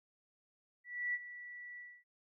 sine tone with ADSR envelope, 1954 Hz, B6, 19 cents flat, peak -32 dBFS, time 0.84-2.04 s, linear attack 300 ms, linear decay 39 ms, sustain -14 dB, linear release 260 ms, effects none

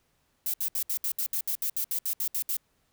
violet noise bursts, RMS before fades -29 dBFS, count 15, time 0.46-2.568 s, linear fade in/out 2 ms, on 78 ms, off 67 ms, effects pink hiss -71 dBFS RMS until 2.92 s

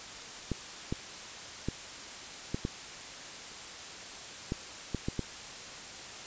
clicks, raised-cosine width 3 ms, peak -18 dBFS, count 9, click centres 0.517 / 0.925 / 1.686 / 2.545 / 2.651 / 4.521 / 4.947 / 5.085 / 5.193 s, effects white hiss -44 dBFS RMS until 6.26 s + resampled to 16000 Hz

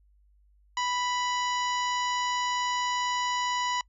harmonic tone with a mistuned harmonic, 987.8 Hz, B5, in tune, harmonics 1 / 2 / 3 / 4 / 5 / 6 / 7, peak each -28 / -34 / -36 / -40 / -43 / -44 / -40 dBFS, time 0.77-3.81 s, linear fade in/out 2 ms, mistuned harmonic 6, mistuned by -79 cents, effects noise-tail reverb RT60 0.1 s tail -26 dB re dry + added 50 Hz sine -59 dBFS peak until 3.88 s

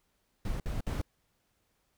brown noise bursts, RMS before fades -33 dBFS, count 3, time 0.45-1.016 s, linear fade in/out 2 ms, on 150 ms, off 58 ms, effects pink hiss -75 dBFS RMS until 1.97 s

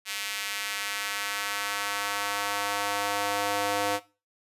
square tone with high-pass filter sweep, 101.5 Hz, G#2, 39 cents flat, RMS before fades -30 dBFS, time 0.05-4 s, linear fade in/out 50 ms, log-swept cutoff 2400 to 570 Hz, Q 1.1, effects noise-tail reverb RT60 0.3 s tail -17 dB re dry + resampled to 32000 Hz

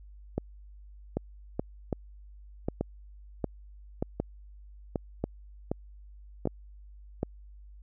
two click trains, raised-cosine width 2 ms, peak -15 / -15 dBFS, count 9 / 6, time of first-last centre 1.17-7.231 / 0.38-6.455 s, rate 1.32 / 0.823 Hz, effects added 50 Hz sine -47 dBFS peak until 7.82 s

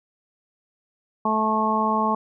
harmonic tone, 217.8 Hz, A3, 17 cents flat, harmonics 1 / 2 / 3 / 4 / 5, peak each -25 / -30 / -29 / -24 / -23 dBFS, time 1.25-2.15 s, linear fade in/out 5 ms, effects none

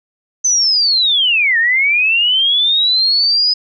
sine linear two-way sweep, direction down then up, 6180 to 1783 to 5030 Hz, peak -10 dBFS, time 0.44-3.54 s, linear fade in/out 10 ms, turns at 1.58 s, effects none

